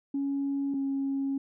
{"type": "tone pair in turn", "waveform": "sine", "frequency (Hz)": [278.2, 273.7], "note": ["C#4", "C#4"], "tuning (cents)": [6, -22], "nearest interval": "unison", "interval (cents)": 28, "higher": "first", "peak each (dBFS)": -26, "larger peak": "neither", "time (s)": [[0.14, 0.74], [0.74, 1.38]], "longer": "second", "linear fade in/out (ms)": 5, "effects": ["tanh soft clip ceiling -23 dBFS"]}